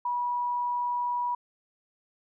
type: tone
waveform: sine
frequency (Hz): 972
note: B5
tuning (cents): -28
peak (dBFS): -26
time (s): 0.05-1.35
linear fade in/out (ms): 5
effects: none